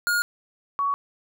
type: tone pair in turn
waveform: square / sine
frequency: 1429 / 1123.1 Hz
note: F6 / C#6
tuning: +39 / +22 cents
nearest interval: major third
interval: 417 cents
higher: first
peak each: -21 dBFS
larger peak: neither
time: 0.07-0.22 / 0.79-0.94 s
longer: neither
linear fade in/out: 0 ms
effects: none